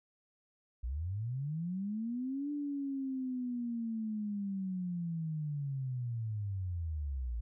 sine linear two-way sweep, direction up then down, 55 to 293.7 to 55 Hz, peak -34 dBFS, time 0.83-7.41 s, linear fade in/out 10 ms, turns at 2.51 s, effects none

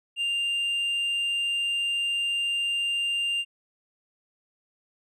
sine tone with tanh clipping, 2794 Hz, F7, in tune, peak -25 dBFS, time 0.16-3.45 s, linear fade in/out 50 ms, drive 3 dB, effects none

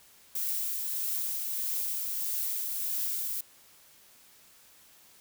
violet noise with tremolo, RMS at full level -31 dBFS, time 0.35-3.41 s, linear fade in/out 5 ms, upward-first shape triangle, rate 1.6 Hz, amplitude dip 30%, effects white hiss -58 dBFS RMS until 5.2 s

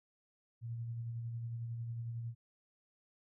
sine tone with tremolo, 116.54 Hz, A#2, in tune, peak -37 dBFS, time 0.61-2.35 s, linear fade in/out 50 ms, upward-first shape sine, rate 11 Hz, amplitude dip 30%, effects none

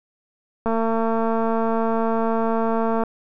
click train, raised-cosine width 1 ms, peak -10 dBFS, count 538, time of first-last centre 0.66-3.036 s, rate 226 Hz, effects none

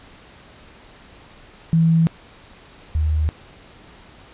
sine tone pair in turn, 163.8 / 77.3 Hz, E3 / D#2, -11 / -11 cents, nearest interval octave + minor second, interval 1300 cents, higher first, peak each -12 / -16 dBFS, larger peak first, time 1.73-2.07 / 2.95-3.29 s, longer neither, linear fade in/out 0 ms, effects pink hiss -46 dBFS RMS until 4.33 s + resampled to 8000 Hz

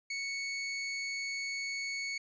sawtooth tone, 2217 Hz, C#7, in tune, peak -31 dBFS, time 0.1-2.18 s, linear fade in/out 5 ms, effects resampled to 16000 Hz

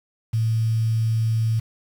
sine tone with quantisation, 112.5 Hz, A2, 39 cents sharp, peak -18 dBFS, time 0.33-1.6 s, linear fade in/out 10 ms, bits 7, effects none

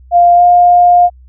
sine tone with pitch glide, 698.5 to 707.4 Hz, F5 to F5, 0 to +22 cents, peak -3 dBFS, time 0.11-1.1 s, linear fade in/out 50 ms, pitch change +22 cents, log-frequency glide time 0.35-0.42 s, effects added 63 Hz sine -36 dBFS peak until 1.28 s

